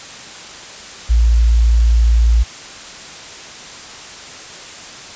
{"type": "tone", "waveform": "sine", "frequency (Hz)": 57.3, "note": "A#1", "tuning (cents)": -29, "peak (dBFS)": -8, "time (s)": [1.09, 2.44], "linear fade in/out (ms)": 20, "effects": ["white hiss -33 dBFS RMS until 5.15 s", "resampled to 16000 Hz"]}